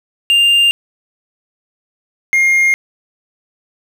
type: tone pair in turn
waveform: triangle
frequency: 2798 / 2128 Hz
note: F7 / C7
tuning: +3 / +29 cents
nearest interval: perfect fourth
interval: 474 cents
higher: first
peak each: -6 / -7 dBFS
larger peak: first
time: 0.3-0.71 / 2.33-2.74 s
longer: neither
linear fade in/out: 0 ms
effects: 7-bit